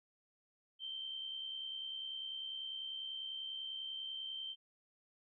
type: tone with amplitude modulation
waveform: sine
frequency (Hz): 3124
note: G7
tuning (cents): -7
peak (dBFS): -39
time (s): 0.79-4.56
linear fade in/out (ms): 50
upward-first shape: sine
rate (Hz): 70.1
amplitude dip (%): 45
effects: none